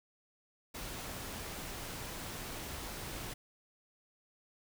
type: noise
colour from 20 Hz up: pink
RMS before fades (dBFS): -43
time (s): 0.74-3.34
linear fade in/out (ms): 10
effects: none